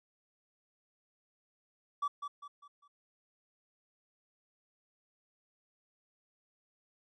triangle tone with echo, 1150 Hz, D6, 37 cents flat, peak -27 dBFS, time 2.02-2.08 s, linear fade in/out 10 ms, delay 200 ms, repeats 4, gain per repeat -8 dB, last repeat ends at 2.88 s, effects tanh soft clip ceiling -26 dBFS + resampled to 22050 Hz

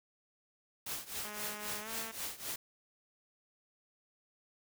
white noise with tremolo, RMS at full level -38 dBFS, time 0.86-2.56 s, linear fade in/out 5 ms, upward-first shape triangle, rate 3.8 Hz, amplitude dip 90%
5% pulse tone with pitch glide, 209.5 to 224.5 Hz, G#3 to A3, +15 to +35 cents, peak -32 dBFS, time 1.24-2.12 s, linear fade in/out 10 ms, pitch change +120 cents, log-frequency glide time 1.81-1.89 s
effects none

